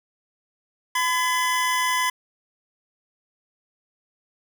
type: tone pair together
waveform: 25% pulse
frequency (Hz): 1010.8 / 1700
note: B5 / G#6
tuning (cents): +40 / +40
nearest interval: major sixth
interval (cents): 900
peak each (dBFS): -17 / -26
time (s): 0.95-2.1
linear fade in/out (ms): 5
effects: none